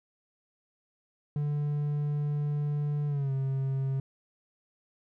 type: tone with pitch glide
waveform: triangle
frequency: 146.83 to 134.64 Hz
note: D3 to C3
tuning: 0 to +50 cents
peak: -25 dBFS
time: 1.36-4 s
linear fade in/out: 2 ms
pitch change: -150 cents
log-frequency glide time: 3.07-3.32 s
effects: none